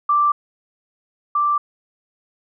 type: tone pair in turn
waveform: sine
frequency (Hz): 1174.7 / 1174.7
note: D6 / D6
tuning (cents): 0 / 0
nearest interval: unison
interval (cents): 0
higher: neither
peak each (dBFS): -13 / -15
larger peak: first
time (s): 0.09-0.32 / 1.35-1.58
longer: neither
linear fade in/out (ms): 5
effects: none